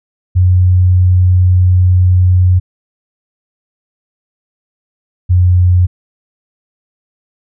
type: tone pair in turn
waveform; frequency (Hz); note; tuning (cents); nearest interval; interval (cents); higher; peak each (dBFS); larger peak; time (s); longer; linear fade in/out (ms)
sine; 91 / 90.06; F#2 / F#2; -28 / -46; unison; 18; first; -5; neither; 0.35-2.6 / 5.29-5.87; first; 20
effects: none